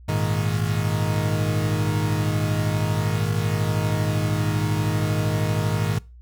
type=chord; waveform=40% pulse; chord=Ab suspended second; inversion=none; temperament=equal; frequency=103.83 / 116.54 / 155.56 Hz; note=Ab2 / Bb2 / Eb3; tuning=0 / 0 / 0 cents; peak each=-23 / -27 / -24 dBFS; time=0.08-5.99 s; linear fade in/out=10 ms; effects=noise-tail reverb RT60 0.3 s tail -22 dB re dry + added 60 Hz sine -42 dBFS peak until 6.21 s